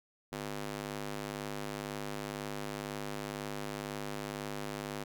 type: tone with high-pass filter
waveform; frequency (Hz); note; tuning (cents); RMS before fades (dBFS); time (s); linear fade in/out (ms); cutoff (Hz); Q
square; 51; G#1; -31; -40; 0.32-5.04; 10; 220; 0.68
effects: none